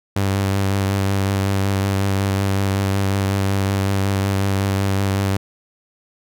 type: tone with vibrato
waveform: sawtooth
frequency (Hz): 97.9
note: G2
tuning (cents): -2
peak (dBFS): -13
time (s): 0.16-5.37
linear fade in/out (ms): 5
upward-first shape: sine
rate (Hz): 5.4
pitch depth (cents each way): 19
effects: none